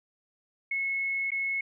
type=tone with dropouts; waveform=sine; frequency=2186 Hz; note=C#7; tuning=25 cents flat; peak=-27 dBFS; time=0.71-1.61 s; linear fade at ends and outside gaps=5 ms; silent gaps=1.306-1.317 s; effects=none